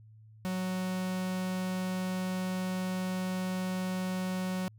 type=tone; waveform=45% pulse; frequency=185 Hz; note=F#3; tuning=in tune; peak=-31 dBFS; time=0.45-4.68 s; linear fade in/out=0 ms; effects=added 109 Hz sine -52 dBFS peak until 4.78 s